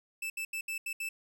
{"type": "tone bursts at uneven times", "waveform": "45% pulse", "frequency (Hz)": 2637, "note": "E7", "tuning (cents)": 0, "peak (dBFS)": -34, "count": 6, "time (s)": [[0.22, 0.3], [0.37, 0.45], [0.53, 0.61], [0.68, 0.78], [0.86, 0.93], [1, 1.09]], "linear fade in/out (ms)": 5, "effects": []}